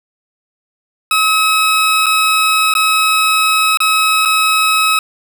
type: tone with dropouts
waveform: 20% pulse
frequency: 1282 Hz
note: E6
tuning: 49 cents flat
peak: -5 dBFS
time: 1.11-4.99 s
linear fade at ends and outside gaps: 2 ms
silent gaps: 2.06-2.065 / 2.739-2.751 / 3.773-3.803 / 4.252-4.256 s
effects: none